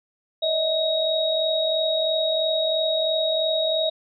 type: tone cluster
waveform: sine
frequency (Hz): 597 / 640 / 3787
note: D5 / D#5 / A#7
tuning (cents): +28 / +49 / +27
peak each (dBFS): -30 / -22 / -24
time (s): 0.42-3.9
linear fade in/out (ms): 10
effects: none